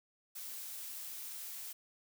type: noise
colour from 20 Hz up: blue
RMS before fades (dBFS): -45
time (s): 0.35-1.73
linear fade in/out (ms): 10
effects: none